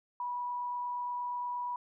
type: tone with frequency modulation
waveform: sine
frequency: 977 Hz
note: B5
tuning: 19 cents flat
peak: -33 dBFS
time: 0.2-1.76 s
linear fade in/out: 2 ms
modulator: 28.5 Hz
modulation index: 0.33
effects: none